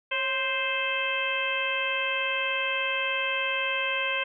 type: harmonic tone with a mistuned harmonic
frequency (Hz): 523.3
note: C5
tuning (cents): 0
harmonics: 1 / 2 / 3 / 4 / 5 / 6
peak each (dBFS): -34 / -34 / -33 / -33 / -29 / -34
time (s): 0.11-4.24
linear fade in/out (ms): 10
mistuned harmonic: 1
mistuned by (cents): +67
effects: none